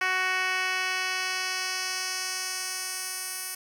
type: tone with band-pass filter sweep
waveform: 10% pulse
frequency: 371.8 Hz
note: F#4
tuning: 8 cents sharp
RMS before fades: -30 dBFS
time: 0.01-3.55 s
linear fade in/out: 5 ms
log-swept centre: 2100 to 11000 Hz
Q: 1.1
effects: 8-bit